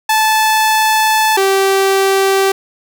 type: tone pair in turn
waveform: sawtooth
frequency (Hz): 872 / 388.4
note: A5 / G4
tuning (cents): -16 / -16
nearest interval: octave + major second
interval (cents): 1400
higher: first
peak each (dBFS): -6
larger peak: neither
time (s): 0.09-1.37 / 1.37-2.52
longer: first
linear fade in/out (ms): 5
effects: none